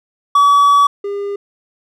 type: tone pair in turn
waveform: triangle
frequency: 1140 / 403.1 Hz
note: C#6 / G4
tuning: +48 / +48 cents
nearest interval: octave + tritone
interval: 1800 cents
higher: first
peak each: -5 / -17 dBFS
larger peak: first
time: 0.35-0.87 / 1.04-1.36 s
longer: first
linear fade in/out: 5 ms
effects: none